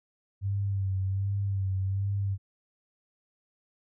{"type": "tone with vibrato", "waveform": "sine", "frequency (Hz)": 97.5, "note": "G2", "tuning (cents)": -9, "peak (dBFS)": -26, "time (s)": [0.41, 2.38], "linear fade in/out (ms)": 50, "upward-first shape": "sine", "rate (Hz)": 1.3, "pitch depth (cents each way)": 43, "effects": []}